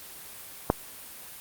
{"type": "click", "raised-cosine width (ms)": 1, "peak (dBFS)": -5, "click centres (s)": 0.701, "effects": ["white hiss -44 dBFS RMS until 1.4 s", "Opus 32 kbps"]}